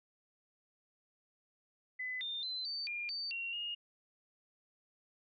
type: tone with pitch steps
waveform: sine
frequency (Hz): 2011 / 3616 / 4054 / 4575 / 2408 / 4587 / 2747 / 2852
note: B6 / A7 / B7 / D8 / D7 / D8 / F7 / F7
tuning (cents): +31 / +47 / +45 / -46 / +43 / -42 / -29 / +36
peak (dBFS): -37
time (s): 1.99-3.75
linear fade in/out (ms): 10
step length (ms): 220
effects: none